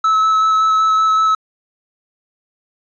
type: tone with vibrato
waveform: triangle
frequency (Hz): 1299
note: E6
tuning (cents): -26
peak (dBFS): -9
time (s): 0.04-1.35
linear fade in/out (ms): 5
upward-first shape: square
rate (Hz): 5.3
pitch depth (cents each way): 9
effects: resampled to 16000 Hz + 8-bit